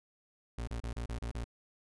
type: tone bursts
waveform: 35% pulse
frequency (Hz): 58.27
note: A#1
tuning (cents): 0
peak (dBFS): -34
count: 7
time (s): 0.58-1.442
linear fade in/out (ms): 5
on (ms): 94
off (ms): 34
effects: resampled to 24000 Hz